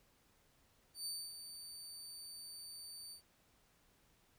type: tone with ADSR envelope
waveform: 25% pulse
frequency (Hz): 4583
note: D8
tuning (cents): -43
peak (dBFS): -35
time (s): 0.94-3.22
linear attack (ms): 120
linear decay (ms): 260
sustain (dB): -9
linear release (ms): 99
effects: pink hiss -72 dBFS RMS until 4.38 s